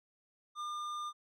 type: tone with tanh clipping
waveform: sine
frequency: 1204 Hz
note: D6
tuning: 43 cents sharp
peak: -39 dBFS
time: 0.55-1.13 s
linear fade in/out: 50 ms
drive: 12 dB
effects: none